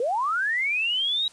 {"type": "linear sweep", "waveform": "sine", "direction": "up", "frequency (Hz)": [447.1, 3871], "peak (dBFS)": -22, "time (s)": [0, 1.28], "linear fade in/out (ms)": 2, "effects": ["white hiss -52 dBFS RMS until 1.32 s", "resampled to 22050 Hz"]}